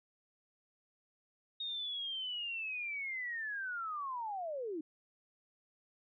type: linear sweep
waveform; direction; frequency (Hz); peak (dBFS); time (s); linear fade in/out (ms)
sine; down; 3729 to 293.7; -37; 1.6-4.81; 5
effects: none